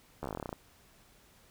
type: slowing click train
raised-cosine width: 1 ms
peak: -23 dBFS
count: 14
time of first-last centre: 0.23-0.528 s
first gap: 13 ms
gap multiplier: 1.09
effects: pink hiss -62 dBFS RMS until 1.5 s